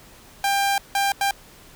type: tone bursts at uneven times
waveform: sawtooth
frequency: 795 Hz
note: G5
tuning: 24 cents sharp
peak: -15 dBFS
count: 3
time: 0.44-0.78 / 0.95-1.12 / 1.21-1.31 s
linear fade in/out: 2 ms
effects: pink hiss -48 dBFS RMS until 1.75 s